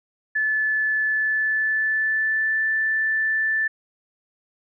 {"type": "tone with pitch glide", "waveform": "sine", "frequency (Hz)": [1735, 1761.3], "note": ["A6", "A6"], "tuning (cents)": [-25, 1], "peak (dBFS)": -19, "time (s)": [0.35, 3.68], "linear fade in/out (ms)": 10, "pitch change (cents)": 26, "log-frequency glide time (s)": [1.06, 2.65], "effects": []}